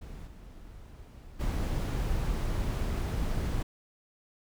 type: noise with level steps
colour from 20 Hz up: brown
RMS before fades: -43 / -48 / -30 dBFS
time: 0.01-3.63 s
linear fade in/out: 10 ms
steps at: 0.26 / 1.39 s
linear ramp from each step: 20 ms
effects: none